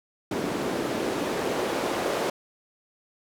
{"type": "noise with band-pass filter sweep", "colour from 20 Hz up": "white", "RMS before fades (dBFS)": -28, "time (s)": [0.31, 2.3], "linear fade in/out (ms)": 5, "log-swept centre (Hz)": [280, 470], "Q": 1.4, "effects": []}